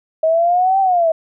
sine exponential two-way sweep, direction up then down, 632 to 784 to 635 Hz, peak -11 dBFS, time 0.23-1.12 s, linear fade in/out 5 ms, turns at 0.8 s, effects none

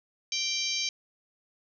harmonic tone, 784 Hz, G5, in tune, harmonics 3 / 4 / 5 / 6 / 7 / 8, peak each -35 / -35 / -35 / -35 / -35 / -35 dBFS, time 0.32-0.89 s, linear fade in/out 2 ms, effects none

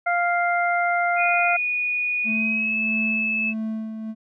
harmonic tone, 698.5 Hz, F5, in tune, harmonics 1 / 2 / 3, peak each -21 / -24 / -26 dBFS, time 0.06-1.57 s, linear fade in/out 10 ms
sine tone with pitch glide, 2462 to 2608 Hz, D#7 to E7, -19 to -19 cents, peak -21 dBFS, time 1.16-3.54 s, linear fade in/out 50 ms, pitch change +100 cents, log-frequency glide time 2.24-2.78 s
triangle tone with tremolo, 220 Hz, A3, in tune, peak -22 dBFS, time 2.24-4.15 s, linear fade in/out 50 ms, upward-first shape sine, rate 1.6 Hz, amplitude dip 50%
effects none

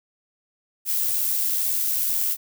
violet noise with amplitude modulation, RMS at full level -22 dBFS, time 0.85-2.37 s, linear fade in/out 50 ms, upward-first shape sine, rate 82.3 Hz, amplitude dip 30%, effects none

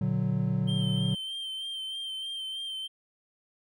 triangle chord, Bb augmented, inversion none, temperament equal with one note detuned, 119.06 / 146.83 / 185 Hz, Bb2 / D3 / F#3, +37 / 0 / 0 cents, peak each -28 / -28 / -27 dBFS, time 0.01-1.15 s, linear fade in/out 5 ms
triangle tone with vibrato, 3136 Hz, G7, in tune, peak -32 dBFS, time 0.67-2.88 s, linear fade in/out 20 ms, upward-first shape sine, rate 3.2 Hz, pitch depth 28 cents each way
effects none

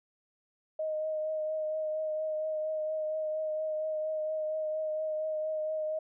sine tone with vibrato, 622.3 Hz, D#5, in tune, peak -30 dBFS, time 0.79-5.99 s, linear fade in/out 5 ms, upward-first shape triangle, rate 4.3 Hz, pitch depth 21 cents each way, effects none

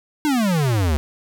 square exponential sweep, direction down, 312.6 to 70.3 Hz, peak -17 dBFS, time 0.25-0.97 s, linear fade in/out 0 ms, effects none

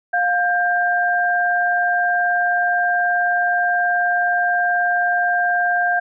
sine tone pair together, 707.8 / 1589 Hz, F5 / G6, +23 / +23 cents, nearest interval octave + major second, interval 1400 cents, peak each -18 dBFS, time 0.13-6 s, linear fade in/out 10 ms, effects none

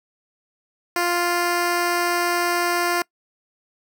10% pulse tone, 349.2 Hz, F4, in tune, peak -11 dBFS, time 0.96-3.02 s, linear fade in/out 2 ms, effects noise-tail reverb RT60 0.1 s tail -24 dB re dry

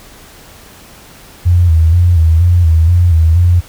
sine tone with vibrato, 84.3 Hz, E2, 39 cents sharp, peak -5 dBFS, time 1.45-3.61 s, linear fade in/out 20 ms, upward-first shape square, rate 2.1 Hz, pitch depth 71 cents each way, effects pink hiss -38 dBFS RMS until 3.68 s

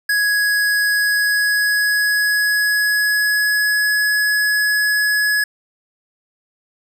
square tone with pitch glide, 1668 to 1688.4 Hz, G#6 to G#6, +7 to +28 cents, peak -15 dBFS, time 0.09-5.44 s, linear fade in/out 5 ms, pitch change +21 cents, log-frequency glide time 0.94-3.9 s, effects none

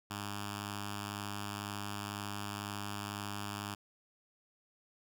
5% pulse tone with notch filter, 102 Hz, G#2, 31 cents flat, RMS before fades -41 dBFS, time 0.1-3.75 s, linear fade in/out 10 ms, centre 510 Hz, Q 0.74, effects none

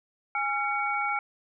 sine tone cluster, 823 / 1370 / 2243 Hz, G#5 / F6 / C#7, -16 / -34 / +20 cents, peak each -30 dBFS, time 0.35-1.19 s, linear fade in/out 2 ms, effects none

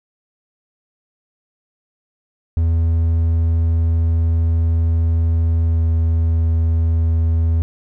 triangle tone with pitch glide, 82.41 to 81.89 Hz, E2 to E2, 0 to -11 cents, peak -11 dBFS, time 2.57-7.62 s, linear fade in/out 0 ms, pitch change -11 cents, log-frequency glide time 5.67-5.8 s, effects none

